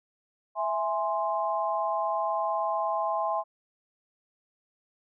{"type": "chord", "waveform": "sine", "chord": "E augmented", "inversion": "none", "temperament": "equal", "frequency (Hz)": [659.3, 830.6, 1046.5], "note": ["E5", "G#5", "B#5"], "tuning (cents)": [0, 0, 0], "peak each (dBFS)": -30, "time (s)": [0.55, 3.44], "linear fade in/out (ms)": 50, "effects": []}